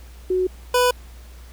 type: tone pair in turn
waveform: sine / 25% pulse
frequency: 369.1 / 495.5 Hz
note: F#4 / B4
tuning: -4 / +6 cents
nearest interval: perfect fourth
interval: 510 cents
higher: second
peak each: -17 / -11 dBFS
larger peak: second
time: 0.3-0.47 / 0.74-0.91 s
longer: neither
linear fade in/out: 5 ms
effects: added 60 Hz sine -39 dBFS peak until 1.52 s + pink hiss -50 dBFS RMS until 1.52 s